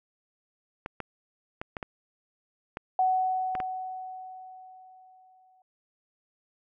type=clicks; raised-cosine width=0.5 ms; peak=-19 dBFS; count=8; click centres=0.861 / 1.003 / 1.615 / 1.768 / 1.828 / 2.771 / 3.552 / 3.602 s
type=tone with exponential decay; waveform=sine; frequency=747 Hz; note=F#5; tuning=16 cents sharp; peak=-20 dBFS; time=2.99-5.62 s; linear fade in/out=2 ms; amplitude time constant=570 ms
effects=none